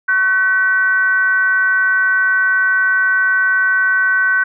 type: tone with frequency modulation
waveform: sine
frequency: 1516 Hz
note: F#6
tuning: 42 cents sharp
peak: -11 dBFS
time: 0.08-4.44 s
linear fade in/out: 10 ms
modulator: 409 Hz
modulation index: 0.45
effects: none